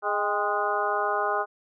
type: harmonic tone with a mistuned harmonic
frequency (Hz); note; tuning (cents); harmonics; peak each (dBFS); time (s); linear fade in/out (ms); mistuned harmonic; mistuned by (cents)
207.7; G#3; 0; 2 / 3 / 4 / 5 / 6 / 7; -31 / -31 / -29 / -31 / -29 / -32; 0.02-1.46; 50; 4; -57
effects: none